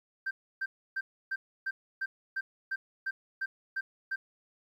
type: tone bursts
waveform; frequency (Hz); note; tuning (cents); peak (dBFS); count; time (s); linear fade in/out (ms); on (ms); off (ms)
sine; 1568; G6; 0; -28; 12; 0.26-4.16; 10; 50; 300
effects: tanh soft clip ceiling -28 dBFS + 11-bit